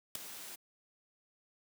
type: noise with ADSR envelope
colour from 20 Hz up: white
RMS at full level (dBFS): -32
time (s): 0.15-0.56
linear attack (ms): 4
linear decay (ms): 4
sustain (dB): -15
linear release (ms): 13
effects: high-pass 150 Hz 12 dB/octave